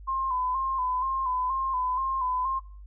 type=tone with vibrato; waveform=sine; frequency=1035 Hz; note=C6; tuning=19 cents flat; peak=-25 dBFS; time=0.07-2.6 s; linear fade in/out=20 ms; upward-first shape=square; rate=2.1 Hz; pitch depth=46 cents each way; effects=noise-tail reverb RT60 0.4 s tail -20 dB re dry + added 50 Hz sine -42 dBFS peak until 2.86 s